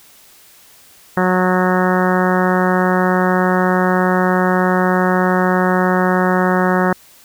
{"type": "harmonic tone", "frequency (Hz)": 183.3, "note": "F#3", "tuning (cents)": -16, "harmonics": [1, 2, 3, 4, 5, 6, 7, 8, 9, 10], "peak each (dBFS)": [-16, -19, -21, -22, -23, -24, -24, -25, -26, -26], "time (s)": [1.17, 6.93], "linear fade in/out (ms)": 2, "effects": ["white hiss -46 dBFS RMS until 7.24 s"]}